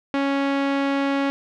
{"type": "tone with low-pass filter", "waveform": "sawtooth", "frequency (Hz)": 277.2, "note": "C#4", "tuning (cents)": 0, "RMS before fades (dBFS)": -22, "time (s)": [0.14, 1.3], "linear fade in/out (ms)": 0, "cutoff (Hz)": 2800, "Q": 0.93, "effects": []}